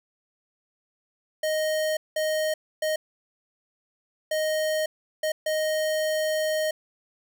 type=tone bursts at uneven times; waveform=square; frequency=622 Hz; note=D#5; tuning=1 cent flat; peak=-24 dBFS; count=6; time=1.43-1.97 / 2.16-2.54 / 2.82-2.96 / 4.31-4.86 / 5.23-5.32 / 5.46-6.71 s; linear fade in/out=5 ms; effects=none